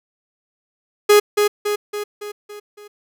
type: tone with echo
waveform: 45% pulse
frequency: 415.3 Hz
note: G#4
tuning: in tune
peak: -8 dBFS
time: 1.09-1.2 s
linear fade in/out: 10 ms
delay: 280 ms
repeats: 6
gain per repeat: -5 dB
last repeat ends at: 2.88 s
effects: none